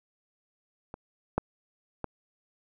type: clicks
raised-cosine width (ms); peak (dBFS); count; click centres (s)
1; -25 / -11 / -18; 3; 0.941 / 1.38 / 2.043
effects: none